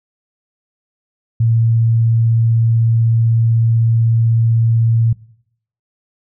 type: tone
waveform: sine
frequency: 114.5 Hz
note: A#2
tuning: 31 cents flat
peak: -10 dBFS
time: 1.4-5.13 s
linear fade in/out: 5 ms
effects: noise-tail reverb RT60 0.7 s tail -21 dB re dry